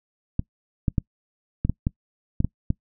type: clicks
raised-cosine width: 5 ms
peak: -9 dBFS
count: 9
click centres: 0.394 / 0.882 / 0.982 / 1.65 / 1.696 / 1.869 / 2.404 / 2.446 / 2.704 s
effects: noise-tail reverb RT60 0.1 s tail -24 dB re dry